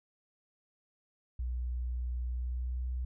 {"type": "tone with pitch glide", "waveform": "sine", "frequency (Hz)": [61.2, 62.45], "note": ["B1", "B1"], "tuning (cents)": [-15, 20], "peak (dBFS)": -32, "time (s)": [1.39, 3.05], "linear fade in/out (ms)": 5, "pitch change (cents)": 35, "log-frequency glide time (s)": [2.3, 2.84], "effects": []}